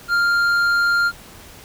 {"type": "tone with hard clipping", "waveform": "sine", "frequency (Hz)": 1398, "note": "F6", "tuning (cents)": 1, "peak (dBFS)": -16, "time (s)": [0.08, 1.12], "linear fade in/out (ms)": 50, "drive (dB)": 6, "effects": ["pink hiss -42 dBFS RMS until 1.64 s"]}